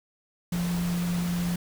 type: tone in noise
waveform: sine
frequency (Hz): 174.61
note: F3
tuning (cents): 0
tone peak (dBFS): -25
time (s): 0.52-1.56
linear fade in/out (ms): 5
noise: pink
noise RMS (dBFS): -37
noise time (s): 0.52-1.56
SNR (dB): +9
effects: none